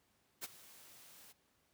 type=noise with ADSR envelope; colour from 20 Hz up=white; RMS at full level=-41 dBFS; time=0.41-1.33 s; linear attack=31 ms; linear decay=25 ms; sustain=-18 dB; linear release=17 ms; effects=pink hiss -75 dBFS RMS until 1.73 s + high-pass 80 Hz 12 dB/octave